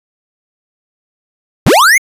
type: linear sweep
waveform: square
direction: up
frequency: 65.41 to 2217 Hz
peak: -5 dBFS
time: 1.66-1.98 s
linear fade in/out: 5 ms
effects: resampled to 32000 Hz